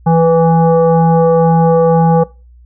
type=tone with frequency modulation; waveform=sine; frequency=164 Hz; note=E3; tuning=9 cents flat; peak=-6 dBFS; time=0.06-2.24 s; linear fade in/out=10 ms; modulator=330 Hz; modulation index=2; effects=noise-tail reverb RT60 0.3 s tail -22 dB re dry + added 60 Hz sine -38 dBFS peak until 2.65 s